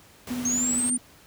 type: noise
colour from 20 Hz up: pink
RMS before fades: -38 dBFS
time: 0.27-0.9 s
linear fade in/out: 2 ms
type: tone with tremolo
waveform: sine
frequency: 246.9 Hz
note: B3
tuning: in tune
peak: -26 dBFS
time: 0.3-0.98 s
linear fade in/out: 5 ms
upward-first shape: sine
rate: 13 Hz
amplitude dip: 40%
type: linear sweep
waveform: sine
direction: up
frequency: 6340 to 9060 Hz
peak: -23 dBFS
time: 0.45-0.97 s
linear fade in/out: 5 ms
effects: pink hiss -53 dBFS RMS until 1.26 s + high-pass 60 Hz 12 dB/octave